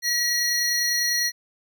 square tone cluster, 1920 / 4260 / 5790 Hz, B6 / C8 / F#8, -49 / +30 / -38 cents, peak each -26 dBFS, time 0.02-1.32 s, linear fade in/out 50 ms, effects none

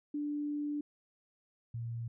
sine tone pair in turn, 293.7 / 116.55 Hz, D4 / A#2, 0 / 0 cents, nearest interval octave + major third, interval 1600 cents, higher first, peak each -33 / -36 dBFS, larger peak first, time 0.14-0.81 / 1.74-2.08 s, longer first, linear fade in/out 5 ms, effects none

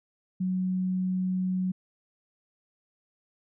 sine tone, 185 Hz, F#3, in tune, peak -25 dBFS, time 0.4-1.72 s, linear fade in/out 10 ms, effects none

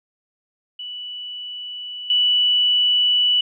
sine tone with level steps, 2960 Hz, F#7, in tune, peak -29 / -14 dBFS, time 0.79-3.41 s, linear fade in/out 5 ms, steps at 2.1 s, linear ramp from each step 2 ms, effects none

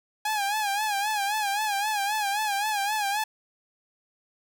sawtooth tone with vibrato, 828 Hz, G#5, 5 cents flat, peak -21 dBFS, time 0.25-3.24 s, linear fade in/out 5 ms, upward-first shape sine, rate 3.8 Hz, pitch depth 86 cents each way, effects none

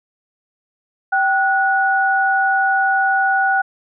sine tone pair together, 775.5 / 1464 Hz, G5 / F#6, -19 / -19 cents, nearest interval major seventh, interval 1100 cents, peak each -16 dBFS, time 1.12-3.62 s, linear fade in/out 10 ms, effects none

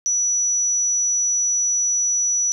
sine tone, 5900 Hz, F#8, 6 cents flat, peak -17 dBFS, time 0.06-2.52 s, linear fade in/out 0 ms, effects 9-bit

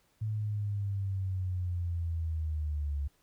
sine linear sweep, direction down, 109 to 70 Hz, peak -30 dBFS, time 0.21-3.08 s, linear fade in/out 10 ms, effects pink hiss -70 dBFS RMS until 3.22 s

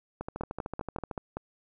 two click trains, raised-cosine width 1 ms, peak -19 / -21 dBFS, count 6 / 13, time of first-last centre 0.41-1.37 / 0.21-1.112 s, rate 5.21 / 13.3 Hz, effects none

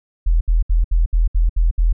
sine tone bursts, 41.2 Hz, E1, in tune, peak -11 dBFS, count 8, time 0.26-1.929 s, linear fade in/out 10 ms, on 150 ms, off 67 ms, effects none

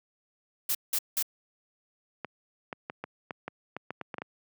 blue noise bursts, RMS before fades -28 dBFS, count 3, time 0.69-1.227 s, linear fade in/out 5 ms, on 59 ms, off 180 ms
clicks, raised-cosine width 0.5 ms, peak -20 dBFS, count 12, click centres 2.247 / 2.728 / 2.899 / 3.04 / 3.308 / 3.48 / 3.766 / 3.906 / 4.013 / 4.142 / 4.183 / 4.219 s
effects high-pass 150 Hz 12 dB/octave

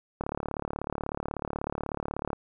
click train, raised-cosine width 1 ms, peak -17 dBFS, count 78, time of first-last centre 0.21-2.331 s, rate 36.3 Hz, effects none

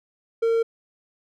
triangle tone, 457.1 Hz, A#4, 34 cents flat, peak -16 dBFS, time 0.42-0.63 s, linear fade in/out 10 ms, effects none

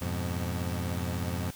25% pulse chord, F diminished, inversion none, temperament equal, 87.31 / 103.83 / 123.47 Hz, F2 / Ab2 / Cb3, 0 / 0 / 0 cents, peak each -28 / -34 / -34 dBFS, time 0.01-1.51 s, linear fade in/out 10 ms, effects white hiss -49 dBFS RMS until 1.55 s

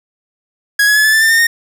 45% pulse tone with pitch steps, 1661.2 / 1686.3 / 1711.9 / 1737.8 / 1764.1 / 1790.7 / 1817.8 / 1845.3 Hz, G#6 / G#6 / A6 / A6 / A6 / A6 / A#6 / A#6, 0 / +26 / -48 / -22 / +4 / +30 / -44 / -18 cents, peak -8 dBFS, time 0.79-1.47 s, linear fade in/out 5 ms, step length 85 ms, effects none

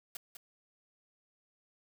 white noise with echo, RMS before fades -42 dBFS, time 0.15-0.17 s, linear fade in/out 2 ms, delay 200 ms, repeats 1, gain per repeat -7 dB, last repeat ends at 0.37 s, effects none

